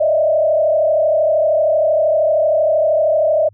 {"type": "tone with frequency modulation", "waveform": "sine", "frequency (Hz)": 622.3, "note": "D#5", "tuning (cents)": 0, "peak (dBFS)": -11, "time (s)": [0, 3.49], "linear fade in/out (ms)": 10, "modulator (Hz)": 32.9, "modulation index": 1.2, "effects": ["added 102 Hz sine -45 dBFS peak until 3.53 s"]}